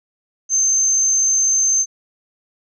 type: tone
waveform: sine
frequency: 6272 Hz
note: G8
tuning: in tune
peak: -13 dBFS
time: 0.49-1.86 s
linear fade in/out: 50 ms
effects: none